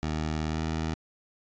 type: tone with pitch glide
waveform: 15% pulse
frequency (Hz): 77.78 to 79.83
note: D#2 to D#2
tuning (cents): 0 to +45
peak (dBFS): -22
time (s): 0.03-0.94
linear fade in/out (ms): 0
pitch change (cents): +45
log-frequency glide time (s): 0.48-0.6
effects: resampled to 16000 Hz